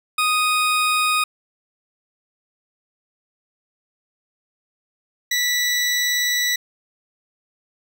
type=tone pair in turn; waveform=20% pulse; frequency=1244.5 / 1959.9 Hz; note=D#6 / B6; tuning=0 / -14 cents; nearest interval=minor sixth; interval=786 cents; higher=second; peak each=-12 / -13 dBFS; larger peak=first; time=0.18-1.24 / 5.31-6.56 s; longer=second; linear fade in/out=5 ms; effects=none